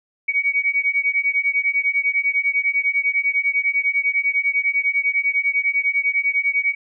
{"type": "beating tone pair", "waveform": "sine", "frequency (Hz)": [2247, 2257], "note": ["C#7", "C#7"], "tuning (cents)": [23, 31], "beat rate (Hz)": 10, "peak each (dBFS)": -20, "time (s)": [0.28, 6.75], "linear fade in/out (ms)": 10, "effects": []}